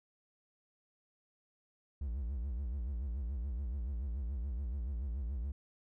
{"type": "tone with vibrato", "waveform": "triangle", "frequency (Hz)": 63.4, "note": "B1", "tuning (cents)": 46, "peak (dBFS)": -33, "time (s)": [2.01, 5.52], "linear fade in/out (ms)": 5, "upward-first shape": "sine", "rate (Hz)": 7, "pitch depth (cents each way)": 230, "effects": []}